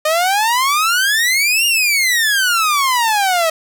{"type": "exponential two-way sweep", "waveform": "sawtooth", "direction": "up then down", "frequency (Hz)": [605, 2855, 633], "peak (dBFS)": -9, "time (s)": [0.05, 3.5], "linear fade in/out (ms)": 5, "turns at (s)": 1.66, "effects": []}